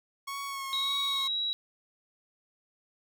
sawtooth tone with vibrato, 1100 Hz, C#6, 14 cents flat, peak -31 dBFS, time 0.27-1.28 s, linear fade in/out 10 ms, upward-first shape sine, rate 1.7 Hz, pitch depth 27 cents each way
sine tone with pitch glide, 3819 to 3879 Hz, A#7 to B7, +41 to -32 cents, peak -28 dBFS, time 0.73-1.53 s, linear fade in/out 0 ms, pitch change +27 cents, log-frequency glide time 1.17-1.4 s
effects none

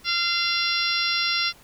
harmonic tone, 690 Hz, F5, 21 cents flat, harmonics 2 / 3 / 4 / 5 / 6 / 7 / 8, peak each -29 / -29 / -29 / -29 / -29 / -29 / -29 dBFS, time 0.04-1.53 s, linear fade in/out 50 ms, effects pink hiss -52 dBFS RMS until 1.63 s

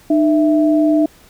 sine tone pair together, 304.4 / 659.3 Hz, D#4 / E5, -38 / 0 cents, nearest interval octave + minor second, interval 1338 cents, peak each -11 / -17 dBFS, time 0.1-1.06 s, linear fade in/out 5 ms, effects pink hiss -47 dBFS RMS until 1.29 s

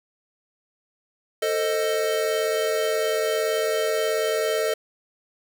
square chord, A diminished, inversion none, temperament equal with one note detuned, 445.1 / 523.3 / 622.3 Hz, A4 / C5 / Eb5, +20 / 0 / 0 cents, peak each -25 / -31 / -26 dBFS, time 1.42-4.74 s, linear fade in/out 5 ms, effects none

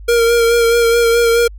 square tone with vibrato, 466.6 Hz, A#4, 2 cents sharp, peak -10 dBFS, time 0.08-1.48 s, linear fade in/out 10 ms, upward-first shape sine, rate 4.7 Hz, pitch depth 24 cents each way, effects added 50 Hz sine -30 dBFS peak until 1.58 s

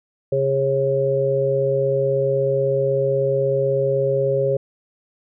harmonic tone, 136.2 Hz, C#3, 30 cents flat, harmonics 1 / 3 / 4, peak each -24 / -21 / -19 dBFS, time 0.32-4.57 s, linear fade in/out 5 ms, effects none

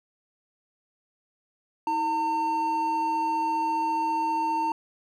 triangle tone pair together, 320.8 / 907.4 Hz, E4 / A#5, -47 / -47 cents, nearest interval octave + tritone, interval 1800 cents, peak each -31 / -22 dBFS, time 1.87-4.72 s, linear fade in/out 2 ms, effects none

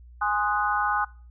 sine chord, Ab dominant seventh, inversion none, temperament equal, 830.6 / 1046.5 / 1244.5 / 1480 Hz, Ab5 / C6 / Eb6 / Gb6, 0 / 0 / 0 / 0 cents, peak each -26 / -30 / -27 / -28 dBFS, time 0.21-1.05 s, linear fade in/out 10 ms, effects noise-tail reverb RT60 0.4 s tail -23 dB re dry + added 60 Hz sine -45 dBFS peak until 1.3 s

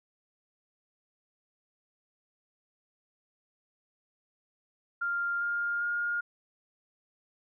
sine tone with pitch steps, 1396.9 / 1408.2 / 1419.7 Hz, F6 / F6 / F6, 0 / +14 / +28 cents, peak -28 dBFS, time 5.01-6.21 s, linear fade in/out 10 ms, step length 400 ms, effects none

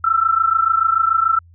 sine tone pair together, 1318.5 / 1345.4 Hz, E6 / E6, 0 / +35 cents, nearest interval unison, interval 35 cents, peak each -16 dBFS, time 0.04-1.39 s, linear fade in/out 5 ms, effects added 85 Hz sine -44 dBFS peak until 1.54 s

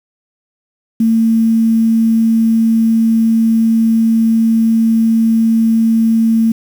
sine tone with quantisation, 225.7 Hz, A3, 44 cents sharp, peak -8 dBFS, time 1-6.52 s, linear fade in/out 5 ms, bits 6, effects none

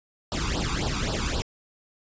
pink noise with flanger, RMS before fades -27 dBFS, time 0.32-1.42 s, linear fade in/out 0 ms, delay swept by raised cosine 0.22 to 0.86 ms, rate 3.8 Hz, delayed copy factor +0.95, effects resampled to 16000 Hz

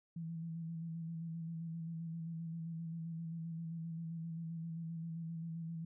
sine tone with vibrato, 164.81 Hz, E3, in tune, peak -40 dBFS, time 0.16-5.85 s, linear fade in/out 5 ms, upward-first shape square, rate 7.6 Hz, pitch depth 25 cents each way, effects none

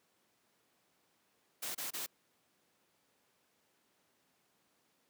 white noise bursts, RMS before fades -40 dBFS, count 3, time 1.62-2.064 s, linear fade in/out 10 ms, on 130 ms, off 27 ms, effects pink hiss -74 dBFS RMS until 5.09 s + high-pass 200 Hz 12 dB/octave

